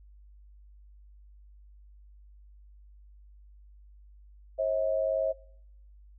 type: tone pair together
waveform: sine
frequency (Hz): 538.2 / 640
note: C5 / D#5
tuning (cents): +49 / +49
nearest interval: minor third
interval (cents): 300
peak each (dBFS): -28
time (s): 4.58-5.33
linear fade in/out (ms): 20
effects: noise-tail reverb RT60 0.8 s tail -25 dB re dry + added 50 Hz sine -51 dBFS peak until 6.18 s